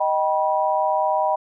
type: chord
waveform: sine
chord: Eb augmented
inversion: none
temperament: just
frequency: 622.3 / 777.8 / 972.3 Hz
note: Eb5 / G5 / B5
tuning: 0 / -14 / -27 cents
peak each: -22 dBFS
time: 0-1.36 s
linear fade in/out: 10 ms
effects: none